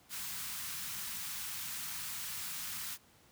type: band-stop noise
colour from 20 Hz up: white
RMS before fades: -41 dBFS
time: 0.09-2.98 s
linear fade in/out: 50 ms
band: 210 to 960 Hz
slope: 24 dB/octave
effects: pink hiss -64 dBFS RMS until 3.31 s + high-pass 60 Hz 12 dB/octave